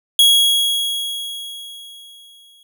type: tone with exponential decay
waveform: 45% pulse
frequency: 3318 Hz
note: G#7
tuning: 2 cents flat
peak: -7 dBFS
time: 0.19-2.63 s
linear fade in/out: 2 ms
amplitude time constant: 530 ms
effects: none